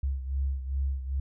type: beating tone pair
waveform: sine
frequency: 67.2 / 69.7 Hz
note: C2 / C#2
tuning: +47 / +10 cents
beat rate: 2.5 Hz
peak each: -28 / -34 dBFS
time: 0.03-1.2 s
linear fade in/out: 5 ms
effects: none